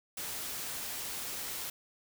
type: noise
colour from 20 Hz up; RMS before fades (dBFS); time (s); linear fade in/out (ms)
white; -39; 0.17-1.7; 5
effects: none